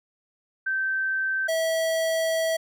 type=tone pair in turn; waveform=sine / square; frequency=1552 / 650.3 Hz; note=G6 / E5; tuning=-18 / -24 cents; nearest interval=octave + minor third; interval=1506 cents; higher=first; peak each=-23 dBFS; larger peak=neither; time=0.66-1.48 / 1.48-2.57 s; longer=second; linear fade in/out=10 ms; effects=none